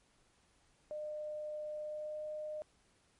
sine tone with pitch glide, 605 to 609.9 Hz, D#5 to D#5, -49 to -35 cents, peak -39 dBFS, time 0.91-2.62 s, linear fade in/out 0 ms, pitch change +14 cents, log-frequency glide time 1.82-2.25 s, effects pink hiss -71 dBFS RMS until 3.19 s + MP3 48 kbps

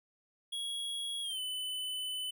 square tone with pitch glide, 3322 to 3011 Hz, G#7 to F#7, 0 to +30 cents, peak -36 dBFS, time 0.52-2.31 s, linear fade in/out 10 ms, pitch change -170 cents, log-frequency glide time 1.22-1.4 s, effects none

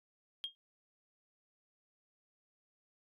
sine tone with exponential decay, 3231 Hz, G#7, 48 cents flat, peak -32 dBFS, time 0.44-0.55 s, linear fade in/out 0 ms, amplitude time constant 22 ms, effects tanh soft clip ceiling -30 dBFS

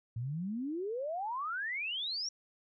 sine exponential sweep, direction up, 110 to 5750 Hz, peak -34 dBFS, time 0.16-2.29 s, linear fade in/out 5 ms, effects none

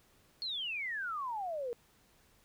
sine exponential sweep, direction down, 4383 to 460.4 Hz, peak -35 dBFS, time 0.42-1.73 s, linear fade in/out 0 ms, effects pink hiss -67 dBFS RMS until 2.44 s

